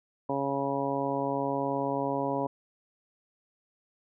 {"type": "harmonic tone", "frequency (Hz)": 138.59, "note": "C#3", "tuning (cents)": 0, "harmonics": [1, 2, 3, 4, 5, 6, 7], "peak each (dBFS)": [-39, -33, -35, -33, -36, -38, -34], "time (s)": [0.29, 2.47], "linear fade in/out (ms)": 5, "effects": []}